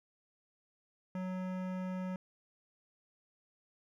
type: tone with hard clipping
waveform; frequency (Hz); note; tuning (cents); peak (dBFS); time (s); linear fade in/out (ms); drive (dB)
sine; 185; F#3; 0; -38; 1.15-2.16; 2; 17
effects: none